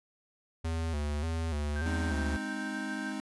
square tone with vibrato, 77.7 Hz, D#2, 2 cents flat, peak -31 dBFS, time 0.64-2.37 s, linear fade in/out 10 ms, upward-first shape square, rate 1.7 Hz, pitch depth 90 cents each way
sine tone with tremolo, 1568 Hz, G6, in tune, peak -37 dBFS, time 1.76-3.12 s, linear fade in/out 0 ms, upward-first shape triangle, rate 7.1 Hz, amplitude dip 40%
square chord, Ab major, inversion none, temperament equal, 207.7 / 261.6 / 311.1 Hz, Ab3 / C4 / Eb4, 0 / 0 / 0 cents, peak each -40 dBFS, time 1.86-3.2 s, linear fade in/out 0 ms
effects resampled to 24000 Hz

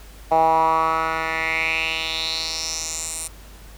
10% pulse tone with band-pass filter sweep, 161.2 Hz, E3, 38 cents flat, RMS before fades -22 dBFS, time 0.31-3.28 s, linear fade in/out 10 ms, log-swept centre 750 to 9200 Hz, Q 4.5, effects added 50 Hz sine -41 dBFS peak until 3.77 s + pink hiss -47 dBFS RMS until 3.77 s

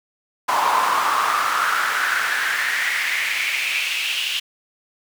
brown noise with high-pass filter sweep, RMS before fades -21 dBFS, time 0.48-4.4 s, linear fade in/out 10 ms, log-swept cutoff 920 to 3000 Hz, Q 4.9, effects none

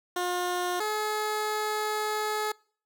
15% pulse tone pair in turn, 357.4 / 426.4 Hz, F4 / G#4, +40 / +46 cents, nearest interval minor third, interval 306 cents, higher second, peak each -21 dBFS, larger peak neither, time 0.16-0.8 / 0.8-2.52 s, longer second, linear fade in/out 5 ms, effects noise-tail reverb RT60 0.5 s tail -26 dB re dry

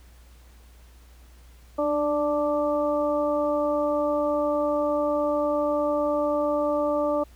harmonic tone with a mistuned harmonic, 293.7 Hz, D4, in tune, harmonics 1 / 2 / 3 / 4, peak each -28 / -23 / -33 / -31 dBFS, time 1.78-7.24 s, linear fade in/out 10 ms, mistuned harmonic 1, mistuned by +26 cents, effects added 60 Hz sine -48 dBFS peak until 7.35 s + pink hiss -58 dBFS RMS until 7.35 s

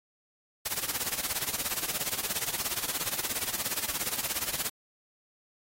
white noise with tremolo, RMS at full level -29 dBFS, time 0.65-4.7 s, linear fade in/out 10 ms, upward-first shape sine, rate 17 Hz, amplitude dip 85%, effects AAC 48 kbps

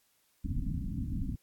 pink low-pass noise, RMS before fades -34 dBFS, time 0.44-1.36 s, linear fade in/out 10 ms, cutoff 290 Hz, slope 96 dB/octave, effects white hiss -71 dBFS RMS until 1.42 s + AAC 64 kbps

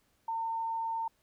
sine tone, 907 Hz, A#5, 48 cents flat, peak -31 dBFS, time 0.28-1.08 s, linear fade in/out 5 ms, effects pink hiss -72 dBFS RMS until 1.22 s

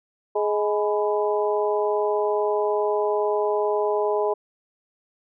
harmonic tone with a mistuned harmonic, 209.4 Hz, G#3, 15 cents sharp, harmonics 2 / 3 / 4 / 5, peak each -22 / -26 / -28 / -30 dBFS, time 0.35-4.34 s, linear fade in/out 10 ms, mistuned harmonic 5, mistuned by -84 cents, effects none

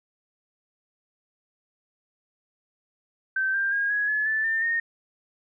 sine tone with pitch steps, 1549 / 1588 / 1627.9 / 1668.8 / 1710.8 / 1753.8 / 1797.9 / 1843.1 Hz, G6 / G6 / G#6 / G#6 / A6 / A6 / A6 / A#6, -21 / +22 / -35 / +8 / -49 / -6 / +37 / -20 cents, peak -22 dBFS, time 3.36-4.8 s, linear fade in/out 5 ms, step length 180 ms, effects none

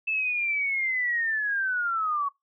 sine linear sweep, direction down, 2637 to 1108.7 Hz, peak -24 dBFS, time 0.07-2.29 s, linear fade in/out 10 ms, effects noise-tail reverb RT60 0.2 s tail -22 dB re dry

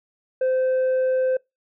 sine tone with tanh clipping, 517 Hz, C5, 21 cents flat, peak -19 dBFS, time 0.41-1.37 s, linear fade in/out 5 ms, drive 3 dB, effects noise-tail reverb RT60 0.2 s tail -25 dB re dry

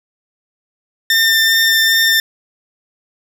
20% pulse tone with vibrato, 1800 Hz, A6, 39 cents sharp, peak -5 dBFS, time 1.1-2.2 s, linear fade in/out 2 ms, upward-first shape sine, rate 2.5 Hz, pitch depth 8 cents each way, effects none

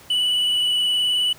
triangle tone with vibrato, 2960 Hz, F#7, in tune, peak -16 dBFS, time 0.1-1.33 s, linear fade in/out 5 ms, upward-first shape sine, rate 19 Hz, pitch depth 18 cents each way, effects pink hiss -46 dBFS RMS until 1.38 s + high-pass 80 Hz 12 dB/octave

